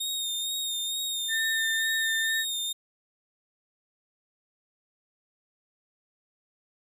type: tone with vibrato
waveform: sawtooth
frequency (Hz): 3692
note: A#7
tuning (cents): -17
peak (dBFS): -26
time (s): 0-2.73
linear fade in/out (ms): 10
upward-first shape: sine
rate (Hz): 2.2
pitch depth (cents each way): 33
type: tone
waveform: sine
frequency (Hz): 1793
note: A6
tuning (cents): +32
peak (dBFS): -26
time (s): 1.28-2.45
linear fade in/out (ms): 50
effects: none